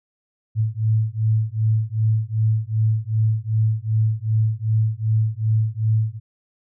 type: beating tone pair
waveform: sine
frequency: 108.6 / 111.2 Hz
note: A2 / A2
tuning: -22 / +19 cents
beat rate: 2.6 Hz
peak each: -20 dBFS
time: 0.55-6.2 s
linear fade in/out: 50 ms
effects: none